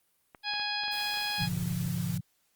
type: clicks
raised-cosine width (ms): 0.5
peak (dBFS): -32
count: 7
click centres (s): 0.348 / 0.537 / 0.597 / 0.836 / 0.881 / 1.139 / 1.174
type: harmonic tone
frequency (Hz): 830.6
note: G#5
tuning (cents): 0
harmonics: 1 / 2 / 3 / 4 / 5 / 6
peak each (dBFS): -37 / -37 / -37 / -37 / -37 / -37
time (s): 0.43-1.49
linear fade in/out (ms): 50
type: noise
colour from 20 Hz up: white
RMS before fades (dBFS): -44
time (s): 0.92-2.18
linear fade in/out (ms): 5
type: chord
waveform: sine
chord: G# diminished seventh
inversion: none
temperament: equal with one note detuned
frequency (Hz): 103.83 / 123.47 / 144.23 / 174.61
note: G#2 / B2 / D3 / F3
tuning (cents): 0 / 0 / -31 / 0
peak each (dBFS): -37 / -37 / -35 / -32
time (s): 1.38-2.21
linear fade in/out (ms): 20
effects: white hiss -72 dBFS RMS until 2.55 s + Opus 32 kbps